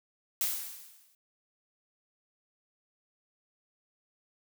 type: noise with exponential decay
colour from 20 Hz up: blue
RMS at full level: -28 dBFS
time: 0.41-1.15 s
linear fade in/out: 1 ms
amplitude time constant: 160 ms
effects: none